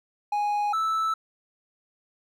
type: tone pair in turn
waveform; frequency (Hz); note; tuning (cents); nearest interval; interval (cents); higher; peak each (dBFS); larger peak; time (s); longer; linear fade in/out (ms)
triangle; 828 / 1314.4; G#5 / E6; -5 / -5; minor sixth; 800; second; -21; neither; 0.32-0.73 / 0.73-1.14; neither; 5
effects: none